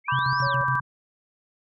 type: linear two-way sweep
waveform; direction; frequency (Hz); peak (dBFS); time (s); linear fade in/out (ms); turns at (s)
sine; up then down; 2093 to 5588 to 2398; -35; 0.04-0.57; 50; 0.42
type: chord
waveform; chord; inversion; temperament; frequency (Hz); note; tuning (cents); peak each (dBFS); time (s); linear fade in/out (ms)
sine; G major; first; equal with one note detuned; 987.8 / 1157.8 / 1568; B5 / D6 / G6; 0 / -25 / 0; -26; 0.08-0.8; 5
type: tone with tremolo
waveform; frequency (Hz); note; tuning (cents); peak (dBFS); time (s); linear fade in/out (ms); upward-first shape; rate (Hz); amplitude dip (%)
sine; 130.7; C3; -1; -25; 0.12-0.81; 5; square; 7.1; 70
type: tone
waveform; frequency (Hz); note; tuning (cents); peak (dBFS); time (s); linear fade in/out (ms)
sine; 560; C#5; +18; -32; 0.42-0.64; 5
effects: none